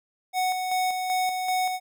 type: tone with tremolo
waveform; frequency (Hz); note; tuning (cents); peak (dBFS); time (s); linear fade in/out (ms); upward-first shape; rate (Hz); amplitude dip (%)
square; 740; F#5; 0; -23; 0.33-1.8; 50; square; 2.6; 40
effects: none